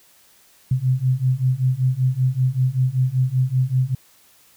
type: beating tone pair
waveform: sine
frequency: 126.3 / 131.5 Hz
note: B2 / C3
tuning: +39 / +9 cents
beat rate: 5.2 Hz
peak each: -20 / -19 dBFS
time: 0.71-3.95 s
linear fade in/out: 5 ms
effects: white hiss -54 dBFS RMS until 4.56 s